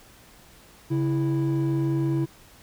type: tone pair together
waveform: triangle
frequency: 138.58 / 329.6 Hz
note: C#3 / E4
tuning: 0 / 0 cents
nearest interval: octave + minor third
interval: 1500 cents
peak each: -21 / -22 dBFS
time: 0.9-2.26 s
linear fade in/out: 20 ms
effects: tanh soft clip ceiling -15 dBFS + pink hiss -52 dBFS RMS until 2.62 s